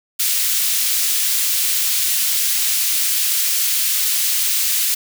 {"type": "high-pass noise", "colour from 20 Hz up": "white", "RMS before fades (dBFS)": -18, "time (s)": [0.19, 4.95], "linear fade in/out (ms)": 10, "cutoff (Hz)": 2600, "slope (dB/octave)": 12, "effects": []}